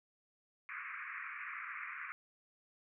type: band-pass noise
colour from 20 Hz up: white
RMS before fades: -45 dBFS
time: 0.69-2.12 s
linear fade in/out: 0 ms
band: 1100 to 2400 Hz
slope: 96 dB/octave
effects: none